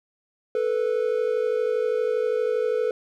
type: tone pair together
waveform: triangle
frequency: 439.4 / 491.9 Hz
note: A4 / B4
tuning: -2 / -7 cents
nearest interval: major second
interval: 195 cents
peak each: -22 dBFS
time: 0.55-2.91 s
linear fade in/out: 2 ms
effects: none